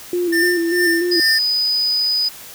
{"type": "tone with vibrato", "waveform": "sine", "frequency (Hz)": 344.6, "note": "F4", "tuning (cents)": -23, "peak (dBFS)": -16, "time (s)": [0.13, 1.2], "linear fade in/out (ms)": 2, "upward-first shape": "square", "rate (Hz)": 3.4, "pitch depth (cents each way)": 44}
{"type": "tone with tremolo", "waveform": "square", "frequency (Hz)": 1796, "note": "A6", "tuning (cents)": 35, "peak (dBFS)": -15, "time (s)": [0.32, 1.39], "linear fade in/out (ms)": 10, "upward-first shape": "sine", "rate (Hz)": 2.3, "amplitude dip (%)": 85}
{"type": "tone", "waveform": "sine", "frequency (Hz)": 4978, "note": "D#8", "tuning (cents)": 0, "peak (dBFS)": -15, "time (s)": [1.11, 2.29], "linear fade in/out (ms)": 10}
{"effects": ["white hiss -37 dBFS RMS until 2.54 s"]}